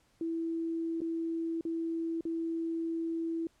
sine tone with dropouts, 329.6 Hz, E4, in tune, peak -31 dBFS, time 0.21-3.47 s, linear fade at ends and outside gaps 2 ms, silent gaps 1.006-1.016 / 1.61-1.651 / 2.209-2.252 s, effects pink hiss -69 dBFS RMS until 3.6 s + low-pass 10000 Hz 12 dB/octave

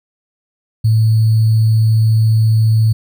sine tone with sample-and-hold, 110.7 Hz, A2, 11 cents sharp, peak -8 dBFS, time 0.84-2.93 s, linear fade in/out 10 ms, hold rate 4410 Hz, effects none

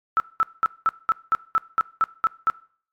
sine tone bursts, 1318.5 Hz, E6, in tune, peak -15 dBFS, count 11, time 0.17-2.5 s, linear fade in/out 0 ms, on 30 ms, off 200 ms, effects noise-tail reverb RT60 0.5 s tail -21 dB re dry + MP3 96 kbps

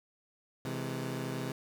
20% pulse chord, C augmented, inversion none, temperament equal with one note detuned, 130.81 / 164.81 / 210.8 Hz, C3 / E3 / G#3, 0 / 0 / +26 cents, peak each -32 / -36 / -37 dBFS, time 0.65-1.52 s, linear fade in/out 2 ms, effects none

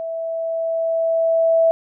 sine tone with level ramp, 657 Hz, E5, 6 cents flat, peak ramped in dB -24 to -11 dBFS, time 0-1.71 s, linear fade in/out 0 ms, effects none

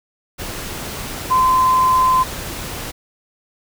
sine tone in noise, 1030 Hz, C6, 28 cents flat, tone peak -11 dBFS, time 1.3-2.24 s, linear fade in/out 20 ms, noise pink, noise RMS -28 dBFS, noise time 0.38-2.92 s, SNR +14 dB, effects none

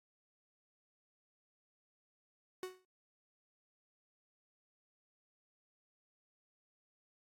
45% pulse tone with exponential decay, 370 Hz, F#4, in tune, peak -38 dBFS, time 2.63-2.85 s, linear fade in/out 1 ms, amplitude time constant 46 ms, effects AAC 48 kbps

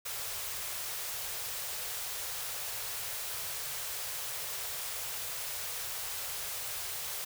white band-stop noise, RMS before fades -38 dBFS, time 0.05-7.25 s, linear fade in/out 10 ms, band 150 to 400 Hz, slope 48 dB/octave, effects none

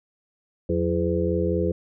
harmonic tone with a mistuned harmonic, 84.4 Hz, E2, 41 cents sharp, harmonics 1 / 2 / 4 / 5 / 6, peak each -27 / -27 / -27 / -27 / -27 dBFS, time 0.69-1.72 s, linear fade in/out 5 ms, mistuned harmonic 2, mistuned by +110 cents, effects none

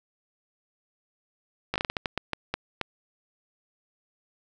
slowing click train, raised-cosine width 0.3 ms, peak -11 dBFS, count 12, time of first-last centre 1.74-2.813 s, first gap 17 ms, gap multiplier 1.32, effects none

